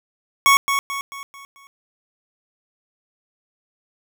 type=tone with echo; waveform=25% pulse; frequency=1108.7 Hz; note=C#6; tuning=in tune; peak=-7 dBFS; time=0.46-0.57 s; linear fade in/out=0 ms; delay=220 ms; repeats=5; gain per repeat=-7 dB; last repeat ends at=1.67 s; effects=none